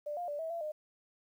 sine tone with pitch steps, 591 / 704 / 584 / 648 / 676 / 610 Hz, D5 / F5 / D5 / E5 / E5 / D#5, +11 / +14 / -10 / -30 / +43 / -34 cents, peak -35 dBFS, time 0.06-0.72 s, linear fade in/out 10 ms, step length 110 ms, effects 11-bit

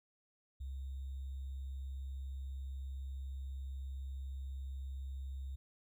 sine tone with sample-and-hold, 67 Hz, C2, 42 cents sharp, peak -40 dBFS, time 0.6-5.56 s, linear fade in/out 10 ms, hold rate 3675 Hz, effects none

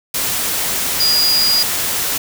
sine tone in noise, 4872 Hz, D#8, 37 cents flat, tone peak -12 dBFS, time 1-1.63 s, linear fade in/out 5 ms, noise white, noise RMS -19 dBFS, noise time 0.14-2.18 s, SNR +4 dB, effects none

